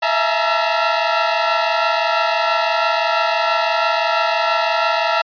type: tone cluster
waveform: sawtooth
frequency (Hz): 650 / 676 / 860 / 939 / 1349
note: E5 / E5 / A5 / A#5 / E6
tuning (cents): -24 / +43 / -40 / +12 / +40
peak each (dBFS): -18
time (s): 0.02-5.22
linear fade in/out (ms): 10
effects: resampled to 11025 Hz